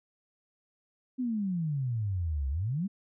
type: exponential two-way sweep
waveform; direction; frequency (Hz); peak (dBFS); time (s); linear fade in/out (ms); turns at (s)
sine; down then up; 261.6 to 65.3 to 210.4; -28; 1.18-2.88; 20; 2.49
effects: none